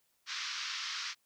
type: band-pass noise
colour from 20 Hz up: white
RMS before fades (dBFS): -39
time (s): 0.26-1.15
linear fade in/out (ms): 50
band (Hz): 1100 to 5800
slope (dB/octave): 48
effects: white hiss -75 dBFS RMS until 1.25 s